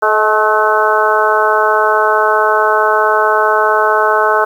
harmonic tone with a mistuned harmonic, 215.4 Hz, A3, 37 cents flat, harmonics 2 / 3 / 4 / 5 / 6 / 7, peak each -16 / -16 / -16 / -16 / -16 / -16 dBFS, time 0.02-4.45 s, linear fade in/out 10 ms, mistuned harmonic 3, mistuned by -25 cents, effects 7-bit

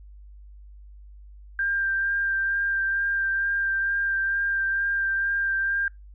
sine tone with vibrato, 1588 Hz, G6, 22 cents sharp, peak -22 dBFS, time 1.59-5.88 s, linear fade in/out 2 ms, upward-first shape sine, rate 2.2 Hz, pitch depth 13 cents each way, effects noise-tail reverb RT60 0.2 s tail -26 dB re dry + added 50 Hz sine -43 dBFS peak until 6.14 s

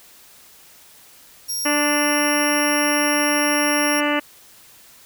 20% pulse tone, 5600 Hz, F8, 4 cents sharp, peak -18 dBFS, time 1.48-4.01 s, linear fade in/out 20 ms
harmonic tone, 293.7 Hz, D4, in tune, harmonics 1 / 2 / 3 / 4 / 5 / 6 / 7 / 8 / 9 / 10, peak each -22 / -24 / -28 / -27 / -29 / -27 / -28 / -33 / -30 / -30 dBFS, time 1.65-4.2 s, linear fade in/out 10 ms
effects white hiss -48 dBFS RMS until 5.05 s

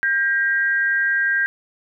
sine tone pair together, 1597.7 / 1900 Hz, G6 / A#6, +33 / +33 cents, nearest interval minor third, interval 300 cents, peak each -17 / -24 dBFS, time 0.03-1.46 s, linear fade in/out 0 ms, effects none

